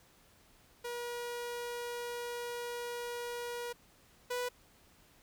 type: tone pair in turn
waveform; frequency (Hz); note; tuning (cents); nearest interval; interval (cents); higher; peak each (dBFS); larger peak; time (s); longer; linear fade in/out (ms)
sawtooth; 480 / 492.6; B4 / B4; -49 / -5; unison; 44; second; -34 / -30; second; 0.84-3.73 / 4.3-4.49; first; 10
effects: pink hiss -64 dBFS RMS until 5.22 s